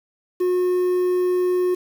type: tone with quantisation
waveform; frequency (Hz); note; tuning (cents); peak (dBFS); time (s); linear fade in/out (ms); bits
triangle; 361.9; F#4; -38; -15; 0.4-1.75; 10; 7
effects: none